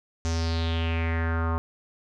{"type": "tone with low-pass filter sweep", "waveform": "square", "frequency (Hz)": 82.41, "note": "E2", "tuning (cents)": 0, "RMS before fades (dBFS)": -26, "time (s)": [0.25, 1.58], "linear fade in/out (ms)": 0, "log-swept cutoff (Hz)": [6400, 1100], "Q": 4.3, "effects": []}